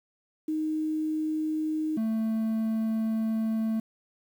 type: tone pair in turn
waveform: sine / triangle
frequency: 311.1 / 221.8 Hz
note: D#4 / A3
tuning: 0 / +14 cents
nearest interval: tritone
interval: 586 cents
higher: first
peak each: -26 / -23 dBFS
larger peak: second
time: 0.48-1.97 / 1.97-3.8 s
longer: second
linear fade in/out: 5 ms
effects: 9-bit